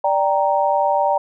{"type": "chord", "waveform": "sine", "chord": "G minor", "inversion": "second", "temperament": "equal", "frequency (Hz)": [587.3, 784, 932.3], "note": ["D5", "G5", "Bb5"], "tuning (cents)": [0, 0, 0], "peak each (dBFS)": -19, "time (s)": [0.04, 1.18], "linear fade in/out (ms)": 5, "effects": []}